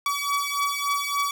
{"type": "beating tone pair", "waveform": "sawtooth", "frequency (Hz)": [1138, 1141.5], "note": ["C#6", "D6"], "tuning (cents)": [45, -50], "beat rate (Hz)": 3.5, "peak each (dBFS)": -23, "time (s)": [0.06, 1.31], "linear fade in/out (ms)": 2, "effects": []}